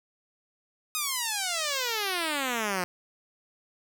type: exponential sweep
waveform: 5% pulse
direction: down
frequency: 1265 to 174.61 Hz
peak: -16 dBFS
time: 0.95-2.84 s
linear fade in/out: 0 ms
effects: none